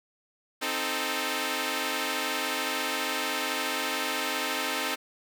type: chord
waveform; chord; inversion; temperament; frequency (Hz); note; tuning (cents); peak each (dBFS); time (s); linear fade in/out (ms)
5% pulse; A diminished; first; equal; 261.6 / 311.1 / 440; C4 / Eb4 / A4; 0 / 0 / 0; -21; 0.61-4.96; 20
effects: none